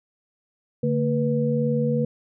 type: tone cluster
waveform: sine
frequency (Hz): 143.9 / 226.3 / 488.8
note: D3 / A3 / B4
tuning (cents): -35 / +49 / -18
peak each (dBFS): -24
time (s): 0.83-2.05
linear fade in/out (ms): 5
effects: none

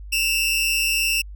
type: tone pair together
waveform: sawtooth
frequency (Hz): 2637 / 2794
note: E7 / F7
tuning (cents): 0 / 0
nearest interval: minor second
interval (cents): 100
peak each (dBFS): -18 / -19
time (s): 0.12-1.22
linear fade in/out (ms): 10
effects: added 50 Hz sine -34 dBFS peak until 1.35 s

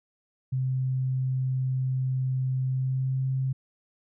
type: tone with pitch glide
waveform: sine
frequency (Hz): 130.1 to 132.07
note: C3 to C3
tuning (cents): -9 to +17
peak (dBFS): -24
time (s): 0.52-3.53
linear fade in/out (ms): 10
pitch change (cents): +26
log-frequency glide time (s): 2.66-3.25
effects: none

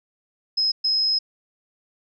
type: tone bursts at uneven times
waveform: sine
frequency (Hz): 5120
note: D#8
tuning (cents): +49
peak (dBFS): -18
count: 2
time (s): 0.57-0.72 / 0.84-1.19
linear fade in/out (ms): 10
effects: none

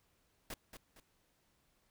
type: noise with echo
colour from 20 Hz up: pink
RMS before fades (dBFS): -44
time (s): 0.5-0.54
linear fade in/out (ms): 2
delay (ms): 230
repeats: 2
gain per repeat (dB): -8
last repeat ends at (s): 1
effects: pink hiss -75 dBFS RMS until 1.9 s

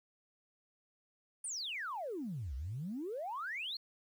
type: exponential two-way sweep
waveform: sine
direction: down then up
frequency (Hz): 9700 to 60.5 to 4438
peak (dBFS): -37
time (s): 1.44-3.77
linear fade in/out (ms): 5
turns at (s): 2.55
effects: tanh soft clip ceiling -33 dBFS + 11-bit

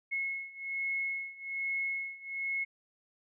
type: beating tone pair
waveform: sine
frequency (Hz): 2177 / 2178.2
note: C#7 / C#7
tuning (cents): -32 / -31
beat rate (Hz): 1.2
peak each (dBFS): -37 / -35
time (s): 0.11-2.65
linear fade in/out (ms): 20
effects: none

